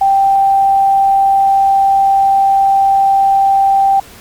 sine tone, 784 Hz, G5, in tune, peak -7 dBFS, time 0.01-4 s, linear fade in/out 5 ms, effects pink hiss -37 dBFS RMS until 4.2 s + Opus 48 kbps

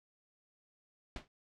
pink noise with exponential decay, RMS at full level -39 dBFS, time 1.16-1.28 s, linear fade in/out 2 ms, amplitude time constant 26 ms, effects noise-tail reverb RT60 0.1 s tail -25 dB re dry + low-pass 4000 Hz 12 dB/octave

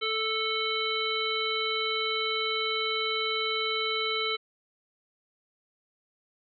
harmonic tone, 440 Hz, A4, in tune, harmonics 1 / 3 / 5 / 7 / 9, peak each -33 / -33 / -33 / -33 / -33 dBFS, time 0.01-4.37 s, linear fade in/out 20 ms, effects none

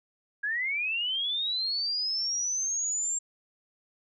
sine linear sweep, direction up, 1618 to 7459 Hz, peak -27 dBFS, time 0.43-3.19 s, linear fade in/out 10 ms, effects none

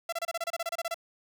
sawtooth tone bursts, 673 Hz, E5, 36 cents sharp, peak -26 dBFS, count 14, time 0.09-0.944 s, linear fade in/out 5 ms, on 35 ms, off 28 ms, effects none

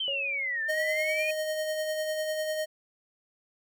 sine exponential two-way sweep, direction down then up, 3167 to 1760 to 2495 Hz, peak -28 dBFS, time 0-1.31 s, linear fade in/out 5 ms, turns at 0.63 s
sine tone with exponential decay, 554.4 Hz, C#5, in tune, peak -33 dBFS, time 0.08-1 s, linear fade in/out 0 ms, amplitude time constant 200 ms
square tone with tremolo, 621 Hz, D#5, 3 cents flat, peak -28 dBFS, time 0.68-2.66 s, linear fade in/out 20 ms, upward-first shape sine, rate 10 Hz, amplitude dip 35%
effects none

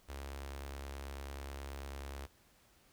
sawtooth tone with notch filter, 69.3 Hz, C#2, in tune, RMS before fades -45 dBFS, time 0.08-2.27 s, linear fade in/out 20 ms, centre 160 Hz, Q 0.5, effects pink hiss -67 dBFS RMS until 2.92 s

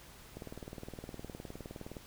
click train, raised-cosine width 2 ms, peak -30 dBFS, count 32, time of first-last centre 0.37-1.968 s, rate 19.4 Hz, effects added 50 Hz sine -63 dBFS peak until 2.06 s + pink hiss -55 dBFS RMS until 2.06 s

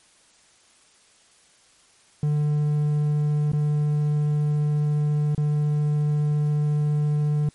triangle tone with dropouts, 148.8 Hz, D3, 23 cents sharp, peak -17 dBFS, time 2.23-7.49 s, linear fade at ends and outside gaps 2 ms, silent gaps 3.519-3.532 / 5.349-5.378 s, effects white hiss -57 dBFS RMS until 7.54 s + MP3 48 kbps

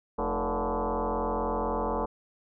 sine tone with frequency modulation, 220 Hz, A3, in tune, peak -26 dBFS, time 0.18-2.06 s, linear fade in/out 10 ms, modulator 132 Hz, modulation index 6.7, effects none

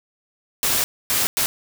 white noise bursts at uneven times, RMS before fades -20 dBFS, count 3, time 0.63-0.84 / 1.1-1.27 / 1.37-1.46 s, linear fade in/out 0 ms, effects none

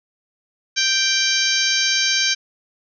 harmonic tone, 784 Hz, G5, in tune, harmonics 2 / 3 / 4 / 5 / 6 / 7 / 8, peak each -24 / -24 / -24 / -24 / -24 / -24 / -24 dBFS, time 0.76-2.35 s, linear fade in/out 20 ms, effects none

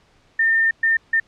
sine tone bursts at uneven times, 1809 Hz, A6, 48 cents sharp, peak -14 dBFS, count 3, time 0.39-0.71 / 0.83-0.97 / 1.13-1.2 s, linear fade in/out 5 ms, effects pink hiss -57 dBFS RMS until 1.27 s + low-pass 5000 Hz 12 dB/octave

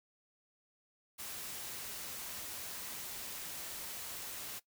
white noise, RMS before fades -44 dBFS, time 1.18-4.6 s, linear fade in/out 20 ms, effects noise-tail reverb RT60 0.1 s tail -18 dB re dry

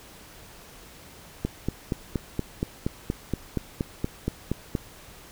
click train, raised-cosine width 3 ms, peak -12 dBFS, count 15, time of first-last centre 1.45-4.752 s, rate 4.24 Hz, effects pink hiss -48 dBFS RMS until 5.31 s

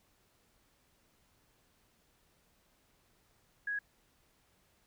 sine tone, 1661.2 Hz, G#6, in tune, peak -33 dBFS, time 3.67-3.79 s, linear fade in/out 5 ms, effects pink hiss -71 dBFS RMS until 4.86 s

